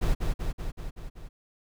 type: noise with echo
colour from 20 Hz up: brown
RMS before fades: -23 dBFS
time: 0.01-0.15 s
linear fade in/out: 20 ms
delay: 190 ms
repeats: 6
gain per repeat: -3 dB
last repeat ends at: 1.29 s
effects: none